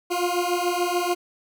20% pulse beating tone pair, 350 / 356.9 Hz, F4 / F4, +4 / +38 cents, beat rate 6.9 Hz, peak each -20 dBFS, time 0.1-1.15 s, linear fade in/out 20 ms, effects none

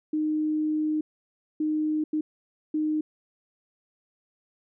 sine tone bursts at uneven times, 307.6 Hz, D#4, 20 cents flat, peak -23 dBFS, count 4, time 0.13-1.01 / 1.6-2.04 / 2.13-2.21 / 2.74-3.01 s, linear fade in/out 5 ms, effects none

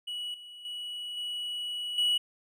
triangle tone with level steps, 2933 Hz, F#7, 16 cents flat, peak -32 / -43 / -34 / -31 / -22 dBFS, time 0.07-2.18 s, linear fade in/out 10 ms, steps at 0.34 / 0.65 / 1.17 / 1.98 s, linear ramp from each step 2 ms, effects none

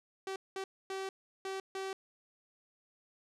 sawtooth tone bursts at uneven times, 384.6 Hz, G4, 33 cents flat, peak -33 dBFS, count 5, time 0.27-0.36 / 0.56-0.64 / 0.9-1.09 / 1.45-1.6 / 1.75-1.93 s, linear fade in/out 2 ms, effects low-pass 8000 Hz 12 dB/octave

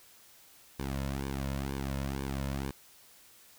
sawtooth tone with flanger, 68.1 Hz, C#2, 30 cents flat, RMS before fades -35 dBFS, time 0.79-2.71 s, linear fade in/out 5 ms, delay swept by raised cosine 1.5 to 2.6 ms, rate 2.1 Hz, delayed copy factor -0.8, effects white hiss -58 dBFS RMS until 3.58 s

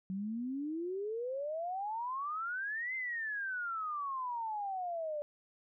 sine exponential two-way sweep, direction up then down, 185 to 2094 to 581 Hz, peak -35 dBFS, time 0.1-5.22 s, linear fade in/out 0 ms, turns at 2.95 s, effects none

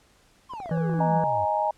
triangle exponential sweep, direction down, 1100 to 87.31 Hz, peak -32 dBFS, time 0.49-1.46 s, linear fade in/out 20 ms
clicks, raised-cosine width 1 ms, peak -26 dBFS, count 8, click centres 0.536 / 0.602 / 0.659 / 0.694 / 0.776 / 0.896 / 0.939 / 0.991 s
harmonic tone, 164.81 Hz, E3, in tune, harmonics 1 / 3 / 5 / 7 / 9 / 10, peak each -23 / -33 / -37 / -45 / -45 / -45 dBFS, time 0.71-1.24 s, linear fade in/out 2 ms
sine chord, D# suspended fourth, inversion none, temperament equal, 622.3 / 830.6 / 932.3 Hz, D#5 / G#5 / A#5, 0 / 0 / 0 cents, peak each -27 / -25 / -27 dBFS, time 1-1.71 s, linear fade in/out 5 ms
effects pink hiss -60 dBFS RMS until 1.77 s + low-pass 10000 Hz 12 dB/octave

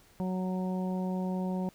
harmonic tone, 185 Hz, F#3, in tune, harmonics 1 / 2 / 3 / 4 / 5, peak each -30 / -40 / -41 / -44 / -44 dBFS, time 0.2-1.69 s, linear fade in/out 0 ms, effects pink hiss -61 dBFS RMS until 1.74 s

